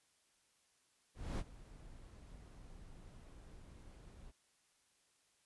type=noise with ADSR envelope; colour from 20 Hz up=brown; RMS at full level=-37 dBFS; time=1.14-4.32 s; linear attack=250 ms; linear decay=41 ms; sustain=-19 dB; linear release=24 ms; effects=white hiss -75 dBFS RMS until 5.45 s + resampled to 24000 Hz